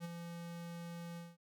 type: tone with ADSR envelope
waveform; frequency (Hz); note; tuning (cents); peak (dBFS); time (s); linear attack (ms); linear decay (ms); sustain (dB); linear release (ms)
square; 170.4; F3; -42; -40; 0-1.37; 45; 23; -5; 200
effects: none